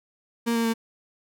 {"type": "tone with pitch steps", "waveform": "35% pulse", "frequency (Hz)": [233.1, 230.2, 227.3], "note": ["A#3", "A#3", "A#3"], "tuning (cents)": [0, -22, -43], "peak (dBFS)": -20, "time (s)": [0.46, 0.739], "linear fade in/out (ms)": 20, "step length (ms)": 93, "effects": []}